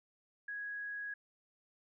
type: tone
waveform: sine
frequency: 1661 Hz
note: G#6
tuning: in tune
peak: -39 dBFS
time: 0.48-1.14 s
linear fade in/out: 5 ms
effects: none